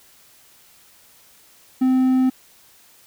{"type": "tone", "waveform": "triangle", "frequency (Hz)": 258.5, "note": "C4", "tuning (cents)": -21, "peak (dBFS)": -12, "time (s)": [1.81, 2.3], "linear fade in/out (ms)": 10, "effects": ["white hiss -52 dBFS RMS until 3.06 s"]}